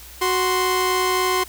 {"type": "tone pair together", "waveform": "sawtooth", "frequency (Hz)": [370, 1046.5], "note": ["F#4", "C6"], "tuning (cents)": [0, 0], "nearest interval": "octave + tritone", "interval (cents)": 1800, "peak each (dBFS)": -17, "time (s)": [0.21, 1.44], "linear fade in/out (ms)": 10, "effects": ["added 60 Hz sine -44 dBFS peak until 1.48 s", "white hiss -42 dBFS RMS until 1.48 s"]}